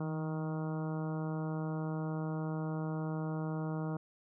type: harmonic tone with a mistuned harmonic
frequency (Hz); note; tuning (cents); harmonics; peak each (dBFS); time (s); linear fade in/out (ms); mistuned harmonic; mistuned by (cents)
156.6; D#3; +11; 1 / 2 / 3 / 4 / 5 / 6 / 7 / 8 / 9; -35 / -41 / -45 / -47 / -49 / -51 / -52 / -53 / -54; 0-3.97; 5; 1; +35
effects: none